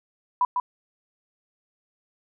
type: tone with echo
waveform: sine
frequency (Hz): 990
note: B5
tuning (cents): +4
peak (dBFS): -17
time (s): 0.41-0.45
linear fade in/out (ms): 2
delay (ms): 150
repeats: 1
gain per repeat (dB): -4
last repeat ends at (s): 0.6
effects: none